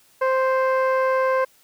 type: tone with low-pass filter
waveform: 15% pulse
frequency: 523.3 Hz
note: C5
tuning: in tune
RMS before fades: -20 dBFS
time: 0.21-1.45 s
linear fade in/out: 10 ms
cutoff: 1200 Hz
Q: 0.55
effects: white hiss -57 dBFS RMS until 1.63 s